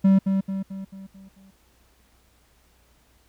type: tone with echo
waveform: triangle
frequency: 193.3 Hz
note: G3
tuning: 24 cents flat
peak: -11 dBFS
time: 0.04-0.19 s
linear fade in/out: 10 ms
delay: 220 ms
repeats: 6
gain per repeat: -6 dB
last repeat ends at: 1.51 s
effects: added 60 Hz sine -62 dBFS peak until 3.28 s + pink hiss -62 dBFS RMS until 3.28 s